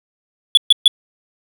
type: tone bursts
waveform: triangle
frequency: 3426 Hz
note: A7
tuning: 47 cents flat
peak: -3 dBFS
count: 3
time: 0.55-0.879 s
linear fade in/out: 2 ms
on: 23 ms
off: 130 ms
effects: none